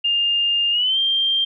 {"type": "tone with pitch glide", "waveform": "sine", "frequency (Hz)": [2812, 3175], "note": ["F7", "G7"], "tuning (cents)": [11, 21], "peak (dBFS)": -16, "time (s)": [0.04, 1.45], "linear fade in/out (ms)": 10, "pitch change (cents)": 210, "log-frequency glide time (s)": [0.71, 0.98], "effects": []}